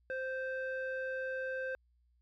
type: tone with low-pass filter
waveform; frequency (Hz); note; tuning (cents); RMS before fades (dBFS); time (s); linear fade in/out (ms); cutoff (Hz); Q
square; 522; C5; -4; -38; 0.1-1.75; 0; 1700; 2.5
effects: added 60 Hz sine -68 dBFS peak until 2.21 s